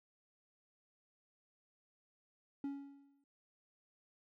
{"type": "tone with exponential decay", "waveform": "triangle", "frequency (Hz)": 279.3, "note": "C#4", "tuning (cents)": 13, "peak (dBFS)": -34, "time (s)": [2.64, 3.24], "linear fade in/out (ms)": 2, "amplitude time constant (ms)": 130, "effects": []}